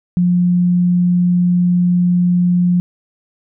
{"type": "tone", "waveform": "sine", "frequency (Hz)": 177.4, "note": "F3", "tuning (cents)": 27, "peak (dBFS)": -10, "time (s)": [0.17, 2.8], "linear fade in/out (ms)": 0, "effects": []}